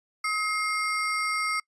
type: ring-modulated tone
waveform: square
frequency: 1700 Hz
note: G#6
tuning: 40 cents sharp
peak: -23 dBFS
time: 0.24-1.6 s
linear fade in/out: 5 ms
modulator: 427 Hz
effects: noise-tail reverb RT60 0.1 s tail -25 dB re dry + resampled to 24000 Hz